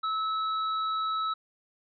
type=tone with hard clipping; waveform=sine; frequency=1300 Hz; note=E6; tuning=24 cents flat; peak=-29 dBFS; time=0.03-1.34 s; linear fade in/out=10 ms; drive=11 dB; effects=resampled to 11025 Hz